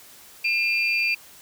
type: tone cluster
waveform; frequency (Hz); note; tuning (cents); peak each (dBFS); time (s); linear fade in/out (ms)
sine; 2408 / 2652 / 4678; D7 / E7 / D8; +43 / +10 / -8; -22 / -25 / -30; 0.44-1.15; 10
effects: white hiss -48 dBFS RMS until 1.41 s